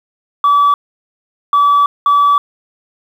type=tone bursts at uneven times; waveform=sine; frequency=1149 Hz; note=D6; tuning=38 cents flat; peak=-5 dBFS; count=3; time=0.44-0.74 / 1.53-1.86 / 2.06-2.38 s; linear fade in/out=2 ms; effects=tanh soft clip ceiling -5 dBFS + 7-bit